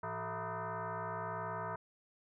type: tone with frequency modulation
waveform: sine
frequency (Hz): 167.6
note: E3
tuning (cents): +29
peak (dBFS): -37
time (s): 0.03-1.76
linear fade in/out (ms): 5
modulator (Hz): 274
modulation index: 4.7
effects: none